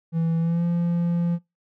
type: tone with pitch glide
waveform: triangle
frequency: 164.81 to 171.71 Hz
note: E3 to F3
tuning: 0 to -29 cents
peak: -18 dBFS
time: 0.12-1.39 s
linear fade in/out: 50 ms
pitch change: +71 cents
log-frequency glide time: 0.39-0.64 s
effects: noise-tail reverb RT60 0.2 s tail -22 dB re dry